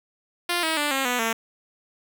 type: tone with pitch steps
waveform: 5% pulse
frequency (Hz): 349.2 / 320.2 / 293.6 / 269.3 / 246.9 / 226.4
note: F4 / D#4 / D4 / C#4 / B3 / A3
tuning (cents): 0 / +50 / 0 / -50 / 0 / +50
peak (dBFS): -11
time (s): 0.49-1.33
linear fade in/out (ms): 5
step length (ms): 140
effects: none